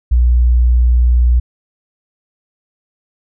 sine tone, 60.5 Hz, B1, 35 cents flat, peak -7 dBFS, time 0.11-1.4 s, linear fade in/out 10 ms, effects none

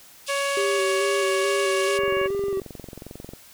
pink band-pass noise, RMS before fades -34 dBFS, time 0.26-1.99 s, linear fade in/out 20 ms, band 2500 to 11000 Hz, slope 96 dB/octave
harmonic tone, 559 Hz, C#5, 14 cents sharp, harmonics 1 / 2 / 3 / 4 / 5, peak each -26 / -29 / -31 / -32 / -33 dBFS, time 0.28-2.28 s, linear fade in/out 20 ms
triangle tone with vibrato, 392 Hz, G4, in tune, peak -21 dBFS, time 0.57-2.6 s, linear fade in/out 2 ms, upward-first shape square, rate 2.3 Hz, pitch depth 25 cents each way
click train, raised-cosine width 2 ms, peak -24 dBFS, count 31, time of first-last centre 1.99-3.335 s, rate 22.3 Hz
effects white hiss -49 dBFS RMS until 3.53 s

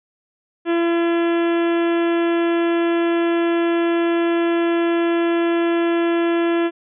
harmonic tone, 338.7 Hz, E4, 47 cents sharp, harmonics 1 / 2 / 3 / 4 / 5 / 6 / 7 / 8 / 9 / 10, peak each -16 / -26 / -31 / -32 / -31 / -38 / -36 / -37 / -40 / -41 dBFS, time 0.65-6.71 s, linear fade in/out 50 ms, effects none

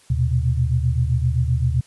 sine tone cluster, 77.5 / 119.4 / 127.1 Hz, D#2 / A#2 / C3, -6 / +42 / -50 cents, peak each -21 dBFS, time 0.1-1.81 s, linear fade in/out 5 ms, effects white hiss -53 dBFS RMS until 1.86 s + resampled to 24000 Hz

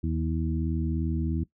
harmonic tone with a mistuned harmonic, 80 Hz, D#2, 49 cents sharp, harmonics 1 / 2 / 3 / 4, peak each -28 / -31 / -33 / -34 dBFS, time 0.03-1.44 s, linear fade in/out 10 ms, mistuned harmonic 4, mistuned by +16 cents, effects noise-tail reverb RT60 0.1 s tail -18 dB re dry

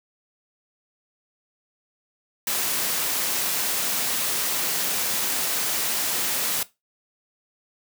white noise, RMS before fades -25 dBFS, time 2.47-6.63 s, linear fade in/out 2 ms, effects noise-tail reverb RT60 0.2 s tail -17 dB re dry + high-pass 150 Hz 12 dB/octave

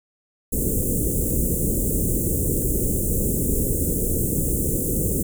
pink band-stop noise, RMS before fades -22 dBFS, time 0.52-5.23 s, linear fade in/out 10 ms, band 500 to 7500 Hz, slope 48 dB/octave, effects none

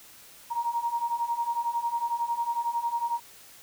sine beating tone pair, 932.3 / 943.3 Hz, A#5 / A#5, 0 / +20 cents, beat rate 11 Hz, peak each -31 / -28 dBFS, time 0.5-3.2 s, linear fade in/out 20 ms, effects white hiss -51 dBFS RMS until 3.62 s

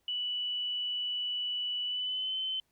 sine tone with pitch glide, 2960 to 3064 Hz, F#7 to G7, 0 to -40 cents, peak -31 dBFS, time 0.08-2.6 s, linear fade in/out 2 ms, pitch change +60 cents, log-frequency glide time 1.85-2.36 s, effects pink hiss -75 dBFS RMS until 2.71 s

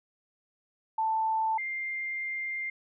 sine tone pair in turn, 884 / 2103 Hz, A5 / C7, +8 / +8 cents, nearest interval octave + minor third, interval 1500 cents, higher second, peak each -25 / -31 dBFS, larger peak first, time 0.98-1.58 / 1.58-2.7 s, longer second, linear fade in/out 5 ms, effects none

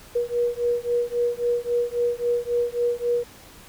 sine beating tone pair, 478 / 481.7 Hz, A#4 / B4, +43 / -43 cents, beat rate 3.7 Hz, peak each -24 dBFS, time 0.15-3.24 s, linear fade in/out 10 ms, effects pink hiss -47 dBFS RMS until 3.68 s

